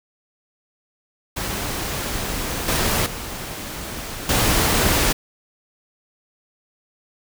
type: noise with level steps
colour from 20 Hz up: pink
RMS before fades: -26 / -20 / -31 / -18 dBFS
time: 1.36-5.13 s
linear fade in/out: 10 ms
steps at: 2.68 / 3.06 / 4.29 s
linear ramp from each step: 2 ms
effects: none